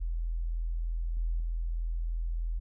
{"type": "tone with level steps", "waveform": "sine", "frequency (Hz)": 41.61, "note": "E1", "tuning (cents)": 17, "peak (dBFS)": [-29, -27, -29], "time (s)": [0, 2.6], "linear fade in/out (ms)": 20, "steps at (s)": [1.17, 1.4], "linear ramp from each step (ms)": 2, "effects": []}